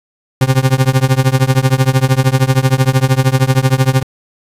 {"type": "tone with tremolo", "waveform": "40% pulse", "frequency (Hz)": 131.5, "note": "C3", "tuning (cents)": 9, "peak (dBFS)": -4, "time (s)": [0.41, 4.03], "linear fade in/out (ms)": 2, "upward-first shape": "triangle", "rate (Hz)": 13, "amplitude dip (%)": 100, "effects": ["resampled to 32000 Hz", "7-bit"]}